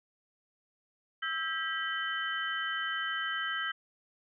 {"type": "tone cluster", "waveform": "sine", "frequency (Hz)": [1310, 1598, 1945, 3059], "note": ["E6", "G6", "B6", "G7"], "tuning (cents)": [-11, 33, -27, -43], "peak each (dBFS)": [-37, -35, -38, -38], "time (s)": [1.22, 3.72], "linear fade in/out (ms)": 10, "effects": []}